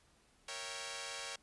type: chord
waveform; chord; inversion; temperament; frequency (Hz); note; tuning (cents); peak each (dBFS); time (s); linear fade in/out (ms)
5% pulse; A# diminished seventh; none; equal; 466.2 / 554.4 / 659.3 / 784; A#4 / C#5 / E5 / G5; 0 / 0 / 0 / 0; -37 / -34 / -39 / -36; 0.48-1.36; 5
effects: pink hiss -69 dBFS RMS until 1.42 s + resampled to 24000 Hz